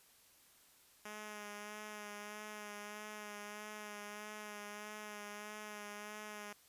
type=tone with vibrato; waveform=5% pulse; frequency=209.4 Hz; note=G#3; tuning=15 cents sharp; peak=-35 dBFS; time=1.05-6.53 s; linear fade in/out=5 ms; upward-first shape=sine; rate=1.6 Hz; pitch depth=24 cents each way; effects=white hiss -66 dBFS RMS until 6.68 s + resampled to 32000 Hz